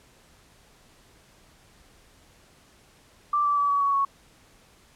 sine tone with pitch steps, 1174.7 / 1161.2 / 1147.9 / 1134.7 / 1121.7 / 1108.8 Hz, D6 / D6 / D6 / C#6 / C#6 / C#6, 0 / -20 / -40 / +40 / +20 / 0 cents, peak -20 dBFS, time 3.33-4.05 s, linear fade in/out 5 ms, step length 120 ms, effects pink hiss -57 dBFS RMS until 4.95 s + low-pass 11000 Hz 12 dB/octave

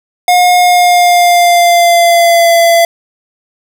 square tone with pitch glide, 717 to 676.8 Hz, F5 to E5, +45 to +45 cents, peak -5 dBFS, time 0.28-2.85 s, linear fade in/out 2 ms, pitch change -100 cents, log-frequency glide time 0.58-2.52 s, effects none

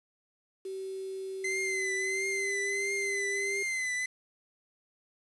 sine tone with pitch glide, 382.6 to 397.2 Hz, G4 to G4, -42 to +23 cents, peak -35 dBFS, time 0.65-3.63 s, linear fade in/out 5 ms, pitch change +65 cents, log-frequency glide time 2.04-2.58 s
45% pulse tone with vibrato, 2052 Hz, C7, 34 cents flat, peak -30 dBFS, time 1.44-4.06 s, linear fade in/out 5 ms, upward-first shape triangle, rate 1.5 Hz, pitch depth 63 cents each way
effects resampled to 24000 Hz + 9-bit

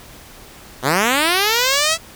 5% pulse linear sweep, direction up, 116.54 to 667 Hz, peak -3 dBFS, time 0.82-1.98 s, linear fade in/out 50 ms, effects pink hiss -41 dBFS RMS until 2.15 s

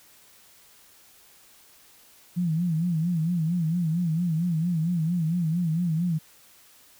sine tone with vibrato, 167.5 Hz, E3, 28 cents sharp, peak -22 dBFS, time 2.36-6.19 s, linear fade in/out 20 ms, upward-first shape sine, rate 4.4 Hz, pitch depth 120 cents each way, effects white hiss -55 dBFS RMS until 6.99 s

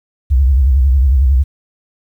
sine tone with vibrato, 66.4 Hz, C2, 26 cents sharp, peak -7 dBFS, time 0.3-1.44 s, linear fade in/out 20 ms, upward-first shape sine, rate 11 Hz, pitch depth 150 cents each way, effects 8-bit

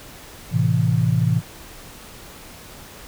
sine chord, A minor, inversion none, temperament equal, 110 / 130.81 / 164.81 Hz, A2 / C3 / E3, 0 / 0 / 0 cents, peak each -20 dBFS, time 0.51-1.42 s, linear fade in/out 50 ms, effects pink hiss -41 dBFS RMS until 3.07 s

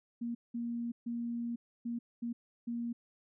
sine tone bursts at uneven times, 235.8 Hz, A#3, 20 cents sharp, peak -34 dBFS, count 6, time 0.21-0.35 / 0.54-0.92 / 1.06-1.56 / 1.85-1.99 / 2.22-2.33 / 2.67-2.93 s, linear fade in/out 10 ms, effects none

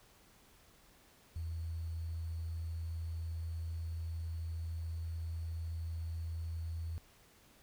sine tone with sample-and-hold, 82.41 Hz, E2, in tune, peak -37 dBFS, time 1.36-6.98 s, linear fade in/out 0 ms, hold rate 4410 Hz, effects pink hiss -64 dBFS RMS until 7.62 s

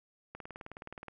click train, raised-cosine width 0.5 ms, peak -29 dBFS, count 15, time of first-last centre 0.35-1.083 s, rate 19.1 Hz, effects none

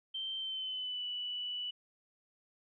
sine tone with pitch glide, 3125 to 2962 Hz, G7 to F#7, -6 to +1 cents, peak -36 dBFS, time 0.14-1.71 s, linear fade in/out 10 ms, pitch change -93 cents, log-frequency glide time 0.37-1.05 s, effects none

